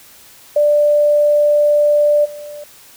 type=tone with level steps; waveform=sine; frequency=590 Hz; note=D5; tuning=8 cents sharp; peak=-9 / -28 dBFS; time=0.56-2.64 s; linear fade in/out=5 ms; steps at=2.24 s; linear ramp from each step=20 ms; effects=white hiss -43 dBFS RMS until 2.96 s